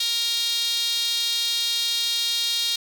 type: tone with high-pass filter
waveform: sawtooth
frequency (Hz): 466.2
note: A#4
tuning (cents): 0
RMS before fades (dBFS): -24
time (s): 0-2.76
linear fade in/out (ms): 5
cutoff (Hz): 3800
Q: 5
effects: none